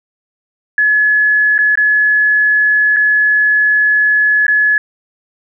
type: tone with dropouts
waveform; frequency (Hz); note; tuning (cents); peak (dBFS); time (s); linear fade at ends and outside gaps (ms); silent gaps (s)
sine; 1703; G#6; +43; -8; 0.78-4.78; 2; 1.58-1.588 / 1.755-1.774 / 2.963-2.967 / 4.467-4.481
effects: none